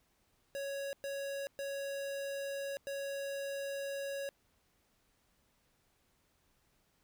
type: tone bursts at uneven times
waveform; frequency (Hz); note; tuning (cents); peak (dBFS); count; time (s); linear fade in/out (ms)
square; 555; C#5; +2; -38; 4; 0.55-0.93 / 1.04-1.47 / 1.59-2.77 / 2.87-4.29; 0
effects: pink hiss -74 dBFS RMS until 7.03 s